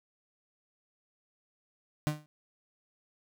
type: tone with exponential decay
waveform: 35% pulse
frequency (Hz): 151.1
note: D3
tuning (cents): +50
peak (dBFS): -22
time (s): 2.07-2.26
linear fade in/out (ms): 0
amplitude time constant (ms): 41
effects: none